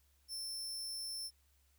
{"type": "tone", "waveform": "sawtooth", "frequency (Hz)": 5350, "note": "E8", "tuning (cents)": 25, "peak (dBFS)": -38, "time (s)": [0.28, 1.31], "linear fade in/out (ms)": 50, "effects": ["added 69 Hz sine -70 dBFS peak until 1.78 s", "white hiss -75 dBFS RMS until 1.78 s"]}